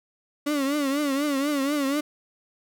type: tone with vibrato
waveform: 35% pulse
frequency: 283.3 Hz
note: C#4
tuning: 38 cents sharp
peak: -21 dBFS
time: 0.46-2.01 s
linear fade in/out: 10 ms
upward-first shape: triangle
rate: 4.1 Hz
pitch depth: 120 cents each way
effects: none